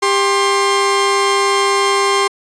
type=tone pair together; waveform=sawtooth; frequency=397.1 / 1060.1 Hz; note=G4 / C6; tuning=+22 / +22 cents; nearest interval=octave + perfect fourth; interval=1700 cents; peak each=-11 / -11 dBFS; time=0.02-2.28 s; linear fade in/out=10 ms; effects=resampled to 22050 Hz